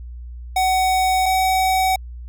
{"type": "tone pair in turn", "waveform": "square", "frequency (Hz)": [750, 754.8], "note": ["F#5", "F#5"], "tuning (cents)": [23, 34], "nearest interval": "unison", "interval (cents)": 11, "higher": "second", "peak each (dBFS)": -16, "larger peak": "neither", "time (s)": [[0.56, 1.26], [1.26, 1.96]], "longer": "neither", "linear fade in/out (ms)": 5, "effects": ["added 60 Hz sine -31 dBFS peak until 2.28 s"]}